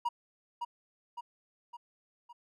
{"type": "tone with echo", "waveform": "triangle", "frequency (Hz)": 954, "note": "A#5", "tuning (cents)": 40, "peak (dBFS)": -26, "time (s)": [0.05, 0.09], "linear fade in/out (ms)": 10, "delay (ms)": 560, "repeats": 4, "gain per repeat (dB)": -5, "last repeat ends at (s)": 2.33, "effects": []}